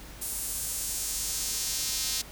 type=tone with high-pass filter sweep; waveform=square; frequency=142.4 Hz; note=C#3; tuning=47 cents sharp; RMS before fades=-32 dBFS; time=0.21-2.22 s; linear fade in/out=10 ms; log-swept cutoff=9600 to 4800 Hz; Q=1.3; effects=added 50 Hz sine -47 dBFS peak until 2.31 s + pink hiss -47 dBFS RMS until 2.31 s